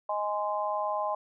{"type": "chord", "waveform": "sine", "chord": "Ab major", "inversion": "second", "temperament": "just", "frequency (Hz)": [623, 830.6, 1038.3], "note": ["Eb5", "Ab5", "C6"], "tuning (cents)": [2, 0, -14], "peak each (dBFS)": -32, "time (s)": [0.09, 1.15], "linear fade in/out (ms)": 5, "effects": []}